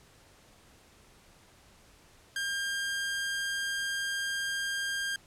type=tone; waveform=sawtooth; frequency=1603 Hz; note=G6; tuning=38 cents sharp; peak=-27 dBFS; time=2.36-5.16 s; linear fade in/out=2 ms; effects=pink hiss -59 dBFS RMS until 5.26 s + low-pass 11000 Hz 12 dB/octave